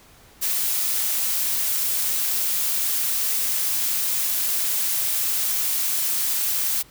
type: noise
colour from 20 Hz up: blue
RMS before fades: -23 dBFS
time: 0.41-6.83 s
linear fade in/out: 20 ms
effects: pink hiss -51 dBFS RMS until 6.9 s